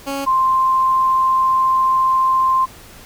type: tone pair in turn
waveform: 15% pulse / sine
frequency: 276.2 / 1047.6 Hz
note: C#4 / C6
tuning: -6 / +2 cents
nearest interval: octave + major seventh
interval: 2308 cents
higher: second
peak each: -15 / -12 dBFS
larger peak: second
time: 0.06-0.26 / 0.26-2.66 s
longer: second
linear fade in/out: 20 ms
effects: pink hiss -41 dBFS RMS until 3.05 s